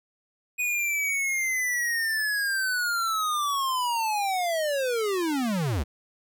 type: linear sweep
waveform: square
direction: down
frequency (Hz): 2489 to 59.2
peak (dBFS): -25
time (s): 0.58-5.84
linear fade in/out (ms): 20
effects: none